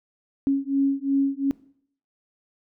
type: beating tone pair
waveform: sine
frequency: 274 / 276.8 Hz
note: C#4 / C#4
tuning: -20 / -2 cents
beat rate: 2.8 Hz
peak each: -23 / -23 dBFS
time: 0.47-1.51 s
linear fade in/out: 0 ms
effects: noise-tail reverb RT60 0.6 s tail -20 dB re dry